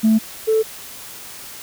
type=tone pair in turn; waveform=sine; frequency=220 / 440 Hz; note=A3 / A4; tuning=0 / 0 cents; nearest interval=octave; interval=1200 cents; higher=second; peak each=-9 / -12 dBFS; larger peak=first; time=0.03-0.19 / 0.47-0.63 s; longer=neither; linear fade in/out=20 ms; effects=tanh soft clip ceiling -8 dBFS + white hiss -36 dBFS RMS until 1.62 s